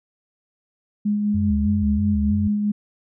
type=tone with tremolo; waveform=sine; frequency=207.7 Hz; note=G#3; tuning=in tune; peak=-17 dBFS; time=1.05-2.72 s; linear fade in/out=10 ms; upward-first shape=sine; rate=5 Hz; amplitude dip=30%
type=tone with vibrato; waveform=sine; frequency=82.41 Hz; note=E2; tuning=in tune; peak=-21 dBFS; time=1.34-2.48 s; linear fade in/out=10 ms; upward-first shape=square; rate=3.1 Hz; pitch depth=160 cents each way
effects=none